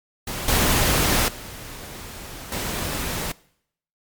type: noise with level steps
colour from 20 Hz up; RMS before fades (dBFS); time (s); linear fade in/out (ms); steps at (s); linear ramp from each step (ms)
pink; -29 / -19 / -37 / -27; 0.27-3.32; 5; 0.48 / 1.28 / 2.52; 2
effects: noise-tail reverb RT60 0.7 s tail -22 dB re dry + MP3 96 kbps